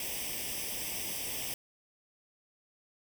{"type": "noise with comb filter", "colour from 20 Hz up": "white", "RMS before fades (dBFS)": -37, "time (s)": [0, 1.54], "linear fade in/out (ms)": 2, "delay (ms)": 0.36, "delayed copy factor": 0.8, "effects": []}